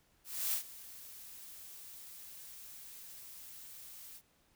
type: noise with ADSR envelope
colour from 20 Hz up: blue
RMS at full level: -33 dBFS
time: 0.24-4.22 s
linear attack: 290 ms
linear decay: 100 ms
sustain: -18 dB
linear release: 63 ms
effects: pink hiss -71 dBFS RMS until 4.55 s